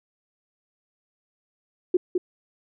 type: tone with echo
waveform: sine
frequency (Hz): 361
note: F#4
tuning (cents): -43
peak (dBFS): -15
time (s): 1.94-1.97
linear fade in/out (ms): 5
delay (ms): 210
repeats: 1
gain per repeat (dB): -4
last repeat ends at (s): 2.18
effects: none